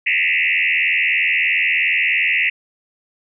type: tone with frequency modulation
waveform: sine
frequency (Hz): 2336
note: D7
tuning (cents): -10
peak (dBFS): -14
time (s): 0.06-2.5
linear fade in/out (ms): 10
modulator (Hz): 83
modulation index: 5.1
effects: none